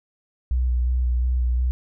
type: tone with vibrato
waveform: sine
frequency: 61.74 Hz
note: B1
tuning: in tune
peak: -18 dBFS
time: 0.51-1.71 s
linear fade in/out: 0 ms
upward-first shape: square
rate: 2.8 Hz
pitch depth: 20 cents each way
effects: none